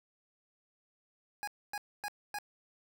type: tone bursts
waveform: 25% pulse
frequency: 826 Hz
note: G#5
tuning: 10 cents flat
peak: -32 dBFS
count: 4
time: 1.43-2.386 s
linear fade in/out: 0 ms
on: 44 ms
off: 260 ms
effects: none